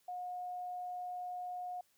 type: tone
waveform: sine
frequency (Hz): 721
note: F#5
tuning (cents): -45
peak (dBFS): -39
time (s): 0.08-1.81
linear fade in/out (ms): 5
effects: white hiss -73 dBFS RMS until 1.97 s